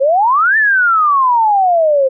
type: exponential two-way sweep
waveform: sine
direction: up then down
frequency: 518 to 1800 to 518 Hz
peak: -8 dBFS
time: 0-2.09 s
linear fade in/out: 20 ms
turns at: 0.57 s
effects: none